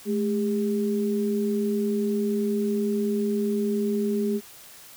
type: tone pair together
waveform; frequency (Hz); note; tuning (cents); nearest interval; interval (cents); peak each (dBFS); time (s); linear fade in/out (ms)
sine; 214.1 / 403.7; A3 / G#4; -47 / -49; major seventh; 1098; -24 / -26; 0.05-4.41; 50
effects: white hiss -47 dBFS RMS until 4.96 s